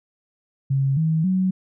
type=tone with pitch steps; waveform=sine; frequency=136.1 / 159.7 / 186.8 Hz; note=C#3 / D#3 / F#3; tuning=-31 / +45 / +17 cents; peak=-17 dBFS; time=0.7-1.51 s; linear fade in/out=10 ms; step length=270 ms; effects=none